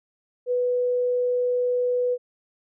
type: tone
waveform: sine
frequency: 493.9 Hz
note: B4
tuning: in tune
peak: -20 dBFS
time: 0.46-2.18 s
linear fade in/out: 50 ms
effects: none